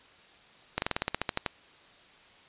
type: slowing click train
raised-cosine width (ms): 0.3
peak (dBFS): -11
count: 12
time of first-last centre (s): 0.78-1.462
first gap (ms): 41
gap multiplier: 1.08
effects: white hiss -56 dBFS RMS until 2.48 s + resampled to 8000 Hz